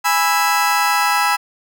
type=chord; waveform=30% pulse; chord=E major; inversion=first; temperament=just; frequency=824.1 / 988.9 / 1318.5 Hz; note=G#5 / B5 / E6; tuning=-14 / +2 / 0 cents; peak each=-16 dBFS; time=0.04-1.37 s; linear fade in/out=20 ms; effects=none